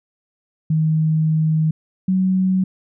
sine tone pair in turn, 157.4 / 187.25 Hz, D#3 / F#3, +20 / +21 cents, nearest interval minor third, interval 301 cents, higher second, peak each -14 dBFS, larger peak neither, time 0.7-1.71 / 2.08-2.64 s, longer first, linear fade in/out 5 ms, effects none

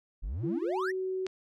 triangle exponential sweep, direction up, 38.37 to 2026 Hz, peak -30 dBFS, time 0.22-0.92 s, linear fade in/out 20 ms
sine tone with pitch glide, 336.2 to 375.2 Hz, E4 to F#4, +34 to +24 cents, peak -30 dBFS, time 0.43-1.27 s, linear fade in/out 10 ms, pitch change +190 cents, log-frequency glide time 0.63-0.76 s
click, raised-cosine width 0.2 ms, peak -21 dBFS, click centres 1.266 s
effects none

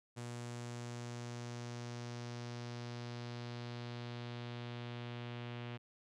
sawtooth tone with low-pass filter sweep, 120 Hz, B2, 49 cents flat, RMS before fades -45 dBFS, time 0.16-5.78 s, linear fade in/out 20 ms, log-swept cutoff 8200 to 3000 Hz, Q 2.1, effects none

